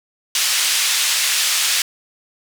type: band-pass noise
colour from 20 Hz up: pink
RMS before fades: -18 dBFS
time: 0.35-1.82 s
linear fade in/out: 2 ms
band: 2600 to 10000 Hz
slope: 12 dB/octave
effects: none

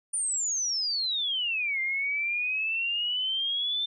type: exponential two-way sweep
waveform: sine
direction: down then up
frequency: 9397 to 2093 to 3580 Hz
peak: -26 dBFS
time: 0.13-3.86 s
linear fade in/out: 10 ms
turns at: 1.8 s
effects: none

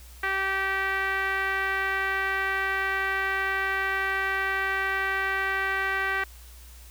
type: tone with low-pass filter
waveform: 5% pulse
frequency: 387 Hz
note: G4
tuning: 22 cents flat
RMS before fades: -27 dBFS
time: 0.23-6.24 s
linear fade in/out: 5 ms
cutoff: 1800 Hz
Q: 3
effects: added 60 Hz sine -45 dBFS peak until 6.9 s + white hiss -52 dBFS RMS until 6.9 s

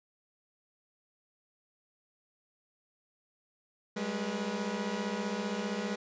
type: tone cluster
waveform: sawtooth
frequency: 194.3 / 209.6 / 485.5 Hz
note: G3 / G#3 / B4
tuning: -15 / +16 / -30 cents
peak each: -34 / -31 / -35 dBFS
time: 3.96-5.96 s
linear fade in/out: 10 ms
effects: resampled to 16000 Hz

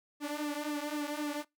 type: tone with flanger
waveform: sawtooth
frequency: 295.6 Hz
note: D4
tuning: 11 cents sharp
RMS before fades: -36 dBFS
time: 0.2-1.45 s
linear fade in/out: 50 ms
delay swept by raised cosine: 1.3 to 4.2 ms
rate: 3.8 Hz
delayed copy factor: -0.8
effects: noise-tail reverb RT60 0.2 s tail -24 dB re dry

